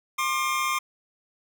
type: tone pair together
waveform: 25% pulse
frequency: 1065.4 / 1200 Hz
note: C6 / D6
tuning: +31 / +37 cents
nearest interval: major second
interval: 206 cents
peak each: -23 dBFS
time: 0.18-0.79 s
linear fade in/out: 10 ms
effects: none